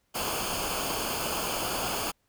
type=noise with comb filter; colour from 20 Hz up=pink; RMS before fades=-31 dBFS; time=0.14-2.12 s; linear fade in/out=20 ms; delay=0.52 ms; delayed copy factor=-0.7; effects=pink hiss -73 dBFS RMS until 2.28 s